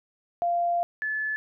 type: tone pair in turn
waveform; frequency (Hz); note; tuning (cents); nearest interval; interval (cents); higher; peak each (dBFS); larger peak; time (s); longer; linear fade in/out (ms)
sine; 693 / 1728.7; F5 / A6; -14 / -31; octave + major third; 1583; second; -22 / -26; first; 0.42-0.83 / 1.02-1.36; first; 0
effects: none